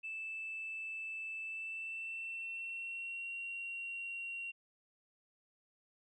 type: tone with pitch glide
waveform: sine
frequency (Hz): 2637 to 2749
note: E7 to F7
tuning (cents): 0 to -28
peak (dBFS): -39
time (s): 0.03-4.52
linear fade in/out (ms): 20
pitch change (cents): +72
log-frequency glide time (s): 1.42-3.32
effects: tanh soft clip ceiling -35 dBFS